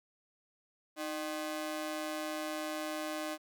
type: ring-modulated tone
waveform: sawtooth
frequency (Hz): 459.2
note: A#4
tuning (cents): -26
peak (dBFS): -29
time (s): 0.96-3.38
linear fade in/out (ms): 50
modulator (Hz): 148
effects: none